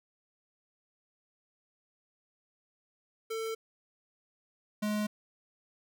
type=tone pair in turn; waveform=square; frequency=447 / 210.5 Hz; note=A4 / G#3; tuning=+27 / +24 cents; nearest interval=octave + minor second; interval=1303 cents; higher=first; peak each=-34 / -30 dBFS; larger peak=second; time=3.3-3.55 / 4.82-5.07 s; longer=neither; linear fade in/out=10 ms; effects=none